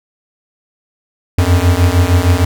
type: beating tone pair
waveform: square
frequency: 85.6 / 92.1 Hz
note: F2 / F#2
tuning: -34 / -7 cents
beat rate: 6.5 Hz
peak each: -12 dBFS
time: 1.38-2.45 s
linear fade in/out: 5 ms
effects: none